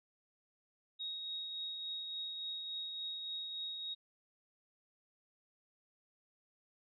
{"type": "tone with tremolo", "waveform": "sine", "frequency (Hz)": 3768, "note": "A#7", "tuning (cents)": 18, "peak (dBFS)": -38, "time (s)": [0.99, 3.95], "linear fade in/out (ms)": 20, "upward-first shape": "triangle", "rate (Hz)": 3.5, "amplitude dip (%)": 35, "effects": []}